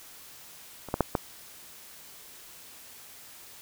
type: clicks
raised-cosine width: 1 ms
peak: -25 / -12 / -7 / -10 dBFS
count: 4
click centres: 0.887 / 0.941 / 1.007 / 1.152 s
effects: white hiss -49 dBFS RMS until 3.61 s